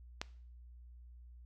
click, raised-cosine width 0.2 ms, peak -19 dBFS, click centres 0.215 s, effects noise-tail reverb RT60 0.5 s tail -20 dB re dry + added 60 Hz sine -52 dBFS peak until 1.45 s

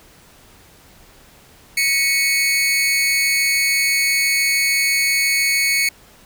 sawtooth tone with amplitude modulation, 2217 Hz, C#7, in tune, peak -9 dBFS, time 1.77-5.89 s, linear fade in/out 5 ms, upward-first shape sine, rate 287 Hz, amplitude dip 60%, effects pink hiss -48 dBFS RMS until 6.25 s

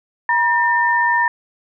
sine tone pair together, 955.6 / 1804 Hz, A#5 / A6, +43 / +43 cents, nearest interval major seventh, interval 1100 cents, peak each -16 dBFS, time 0.29-1.28 s, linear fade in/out 2 ms, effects none

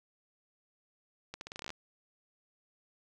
accelerating click train, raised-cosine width 0.2 ms, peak -24 dBFS, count 12, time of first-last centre 1.34-1.704 s, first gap 71 ms, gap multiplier 0.83, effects none

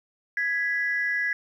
sine tone pair together, 1664.2 / 1975.5 Hz, G#6 / B6, +3 / 0 cents, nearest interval minor third, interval 297 cents, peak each -25 / -26 dBFS, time 0.37-1.33 s, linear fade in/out 2 ms, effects tanh soft clip ceiling -16 dBFS + 10-bit

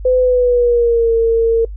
sine tone with pitch glide, 507 to 456.9 Hz, B4 to A#4, +45 to -35 cents, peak -9 dBFS, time 0.05-1.65 s, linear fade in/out 5 ms, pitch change -180 cents, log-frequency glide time 0.19-1.13 s, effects noise-tail reverb RT60 0.1 s tail -22 dB re dry + added 50 Hz sine -25 dBFS peak until 1.76 s

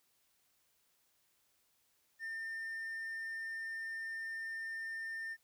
triangle tone with hard clipping, 1805 Hz, A6, 44 cents sharp, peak -40 dBFS, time 2.19-5.37 s, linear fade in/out 50 ms, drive 5 dB, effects white hiss -75 dBFS RMS until 5.43 s

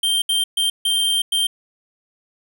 square tone bursts at uneven times, 3159 Hz, G7, 13 cents sharp, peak -17 dBFS, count 5, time 0.03-0.22 / 0.29-0.44 / 0.57-0.7 / 0.85-1.22 / 1.32-1.47 s, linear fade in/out 5 ms, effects none

